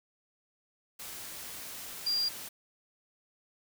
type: tone in noise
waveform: sine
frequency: 4781 Hz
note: D8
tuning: 30 cents sharp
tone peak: -27 dBFS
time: 2.06-2.29 s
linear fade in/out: 10 ms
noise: white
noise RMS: -43 dBFS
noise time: 0.99-2.49 s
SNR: +13 dB
effects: none